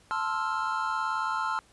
triangle chord, F major seventh, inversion first, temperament equal, 880 / 1046.5 / 1318.5 / 1396.9 Hz, A5 / C6 / E6 / F6, 0 / 0 / 0 / 0 cents, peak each -31 dBFS, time 0.11-1.59 s, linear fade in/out 0 ms, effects pink hiss -60 dBFS RMS until 1.72 s + resampled to 24000 Hz

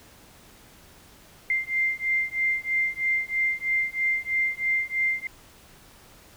sine beating tone pair, 2093 / 2096.1 Hz, C7 / C7, 0 / +3 cents, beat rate 3.1 Hz, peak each -26 dBFS, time 1.5-5.27 s, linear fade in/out 2 ms, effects pink hiss -52 dBFS RMS until 6.36 s

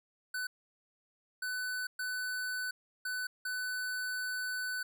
square tone bursts at uneven times, 1500 Hz, F#6, 23 cents sharp, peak -35 dBFS, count 5, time 0.34-0.47 / 1.42-1.87 / 1.99-2.71 / 3.05-3.27 / 3.45-4.83 s, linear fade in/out 5 ms, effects none

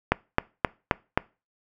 click train, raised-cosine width 0.5 ms, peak -3 dBFS, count 5, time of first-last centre 0.12-1.175 s, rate 3.79 Hz, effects noise-tail reverb RT60 0.3 s tail -23 dB re dry

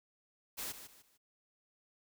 white noise with echo, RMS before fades -41 dBFS, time 0.57-0.73 s, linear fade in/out 20 ms, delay 150 ms, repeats 3, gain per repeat -10 dB, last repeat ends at 1.18 s, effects none

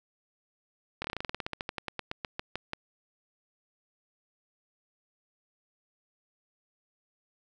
slowing click train, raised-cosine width 0.3 ms, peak -17 dBFS, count 23, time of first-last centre 1.02-2.734 s, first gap 24 ms, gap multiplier 1.1, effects none

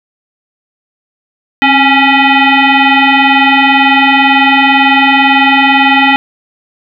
sine tone with frequency modulation, 840 Hz, G#5, 19 cents sharp, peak -4 dBFS, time 1.62-6.16 s, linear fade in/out 0 ms, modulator 554 Hz, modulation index 3.7, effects none

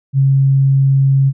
sine tone, 136.1 Hz, C#3, 31 cents flat, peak -8 dBFS, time 0.13-1.33 s, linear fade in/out 50 ms, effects none

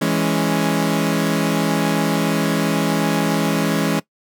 sawtooth chord, C# minor, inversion first, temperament equal, 164.81 / 207.7 / 277.2 Hz, E3 / G#3 / C#4, 0 / 0 / 0 cents, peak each -17 dBFS, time 0.01-4 s, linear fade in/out 10 ms, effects noise-tail reverb RT60 0.1 s tail -20 dB re dry

